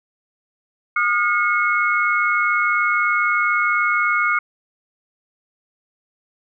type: tone cluster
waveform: sine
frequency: 1220 / 1427 / 2183 Hz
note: D#6 / F6 / C#7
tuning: -34 / +37 / -27 cents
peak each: -20 dBFS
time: 0.96-4.39 s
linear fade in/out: 5 ms
effects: none